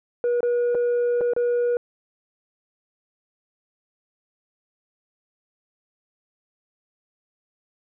sine tone with dropouts, 482.1 Hz, B4, 42 cents flat, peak -16 dBFS, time 0.24-1.77 s, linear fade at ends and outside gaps 1 ms, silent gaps 0.406-0.43 / 0.747-0.751 / 1.209-1.213 / 1.335-1.364 s, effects tanh soft clip ceiling -18 dBFS

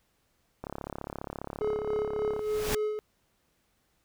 click train, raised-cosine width 1 ms, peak -22 dBFS, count 62, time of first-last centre 0.64-2.393 s, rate 34.8 Hz
triangle tone with tremolo, 425.6 Hz, G#4, 42 cents sharp, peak -24 dBFS, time 1.61-2.99 s, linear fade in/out 0 ms, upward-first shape sine, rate 3.5 Hz, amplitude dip 50%
pink noise with exponential growth, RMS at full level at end -27 dBFS, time 2.3-2.75 s, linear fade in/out 5 ms, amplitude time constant 97 ms
effects pink hiss -72 dBFS RMS until 4.04 s

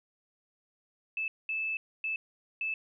sine tone bursts at uneven times, 2623 Hz, E7, 9 cents flat, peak -30 dBFS, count 4, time 1.17-1.28 / 1.49-1.77 / 2.04-2.16 / 2.61-2.74 s, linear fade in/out 2 ms, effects none

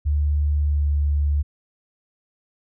sine tone with pitch glide, 73.6 to 72.75 Hz, D2 to D2, +4 to -16 cents, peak -17 dBFS, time 0.05-1.43 s, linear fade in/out 20 ms, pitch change -20 cents, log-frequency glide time 0.61-0.87 s, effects none

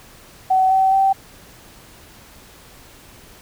sine tone with pitch steps, 755 / 765.1 / 775.3 Hz, F#5 / G5 / G5, +35 / -42 / -19 cents, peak -12 dBFS, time 0.5-1.13 s, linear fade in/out 10 ms, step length 210 ms, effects pink hiss -45 dBFS RMS until 3.41 s

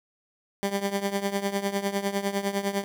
15% pulse tone with tremolo, 198.9 Hz, G3, 25 cents sharp, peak -16 dBFS, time 0.63-2.84 s, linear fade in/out 0 ms, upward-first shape triangle, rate 9.9 Hz, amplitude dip 85%, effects none

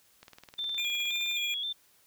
click train, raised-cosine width 0.2 ms, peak -31 dBFS, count 22, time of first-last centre 0.23-1.312 s, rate 19.4 Hz
sine tone with vibrato, 3452 Hz, A7, 34 cents flat, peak -31 dBFS, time 0.58-1.73 s, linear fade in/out 10 ms, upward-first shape square, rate 1.9 Hz, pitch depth 54 cents each way
square tone with tremolo, 2410 Hz, D7, 44 cents sharp, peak -31 dBFS, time 0.78-1.54 s, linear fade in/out 0 ms, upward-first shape triangle, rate 14 Hz, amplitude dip 45%
effects white hiss -64 dBFS RMS until 2.06 s

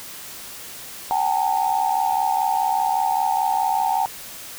sine tone cluster, 757 / 822 / 906 Hz, F#5 / G#5 / A#5, +39 / -18 / -50 cents, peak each -22 dBFS, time 1.11-4.06 s, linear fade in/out 0 ms, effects tanh soft clip ceiling -8 dBFS + white hiss -37 dBFS RMS until 4.58 s

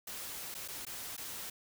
white noise with dropouts, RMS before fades -43 dBFS, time 0.07-1.5 s, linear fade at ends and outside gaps 5 ms, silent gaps 0.543-0.549 / 0.679-0.683 / 0.852-0.866 / 1.167-1.177 s, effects none

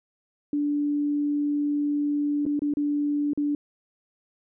sine tone with dropouts, 291.6 Hz, D4, 12 cents flat, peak -22 dBFS, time 0.53-3.55 s, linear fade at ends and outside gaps 2 ms, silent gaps 2.454-2.463 / 2.593-2.619 / 2.738-2.77 / 3.334-3.375 s, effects none

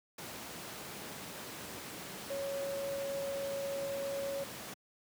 sine tone in noise, 554.4 Hz, C#5, in tune, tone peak -35 dBFS, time 2.3-4.44 s, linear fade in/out 5 ms, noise pink, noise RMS -44 dBFS, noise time 0.18-4.74 s, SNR +6 dB, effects high-pass 150 Hz 12 dB/octave

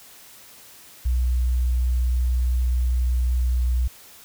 sine tone, 61.74 Hz, B1, in tune, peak -18 dBFS, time 1.05-3.88 s, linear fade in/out 10 ms, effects white hiss -47 dBFS RMS until 4.24 s

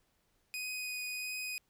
sawtooth tone with vibrato, 2493 Hz, D#7, 3 cents sharp, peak -34 dBFS, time 0.54-1.58 s, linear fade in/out 0 ms, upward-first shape triangle, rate 1.5 Hz, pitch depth 10 cents each way, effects pink hiss -75 dBFS RMS until 1.69 s

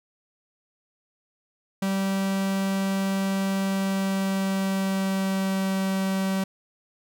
45% pulse tone with pitch glide, 194 to 191.88 Hz, G3 to G3, -18 to -37 cents, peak -23 dBFS, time 1.82-6.44 s, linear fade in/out 5 ms, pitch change -19 cents, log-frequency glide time 3.63-5.75 s, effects none

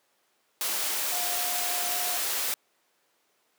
sine tone in noise, 713 Hz, F5, 36 cents sharp, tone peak -36 dBFS, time 1.12-2.17 s, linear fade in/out 0 ms, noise white, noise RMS -29 dBFS, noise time 0.61-2.54 s, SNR -10 dB, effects pink hiss -69 dBFS RMS until 3.58 s + high-pass 400 Hz 12 dB/octave

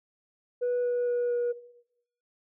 sine tone with pitch steps, 490 / 487.2 / 484.4 / 481.6 Hz, B4 / B4 / B4 / B4, -14 / -24 / -34 / -44 cents, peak -23 dBFS, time 0.61-1.53 s, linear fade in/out 20 ms, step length 230 ms, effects noise-tail reverb RT60 0.8 s tail -18 dB re dry + tanh soft clip ceiling -23 dBFS

